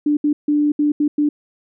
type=tone bursts at uneven times; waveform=sine; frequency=295.4 Hz; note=D4; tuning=10 cents sharp; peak=-13 dBFS; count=6; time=0.06-0.17 / 0.24-0.33 / 0.48-0.72 / 0.79-0.92 / 1-1.08 / 1.18-1.29 s; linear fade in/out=5 ms; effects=none